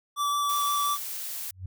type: tone with vibrato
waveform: square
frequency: 1158 Hz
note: D6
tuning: 25 cents flat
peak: -25 dBFS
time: 0.16-0.98 s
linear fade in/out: 50 ms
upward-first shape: sine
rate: 5.7 Hz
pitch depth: 8 cents each way
type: noise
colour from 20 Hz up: blue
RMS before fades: -35 dBFS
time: 0.49-1.51 s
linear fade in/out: 5 ms
type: tone with exponential growth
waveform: sine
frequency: 92.5 Hz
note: F#2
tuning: in tune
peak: -30 dBFS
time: 1.48-1.66 s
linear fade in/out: 5 ms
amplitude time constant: 38 ms
effects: none